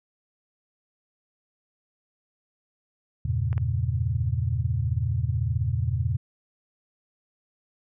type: chord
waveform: sine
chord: E diminished seventh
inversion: none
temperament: equal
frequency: 82.41 / 98 / 116.54 / 138.59 Hz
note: E2 / G2 / Bb2 / Db3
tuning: 0 / 0 / 0 / 0 cents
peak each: -28 / -30 / -26 / -31 dBFS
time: 3.25-6.17 s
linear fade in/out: 5 ms
type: clicks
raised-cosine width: 0.5 ms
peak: -25 dBFS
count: 2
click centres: 3.529 / 3.579 s
effects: none